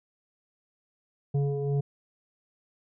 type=tone with frequency modulation; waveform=sine; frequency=140.5 Hz; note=C#3; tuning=24 cents sharp; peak=-24 dBFS; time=1.34-1.81 s; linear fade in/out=10 ms; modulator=283 Hz; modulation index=0.9; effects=none